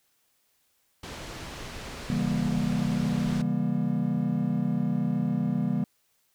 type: low-pass noise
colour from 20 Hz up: pink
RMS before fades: -39 dBFS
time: 1.03-3.42 s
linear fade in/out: 5 ms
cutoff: 6300 Hz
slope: 12 dB/octave
type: chord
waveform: triangle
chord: C# diminished seventh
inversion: none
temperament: just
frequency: 138.59 / 166.31 / 199.57 / 239.5 Hz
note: C#3 / E3 / G3 / Bb3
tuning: 0 / +16 / +31 / +47 cents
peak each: -30 / -28 / -27 / -27 dBFS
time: 2.1-5.84 s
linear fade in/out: 0 ms
effects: white hiss -70 dBFS RMS until 6.34 s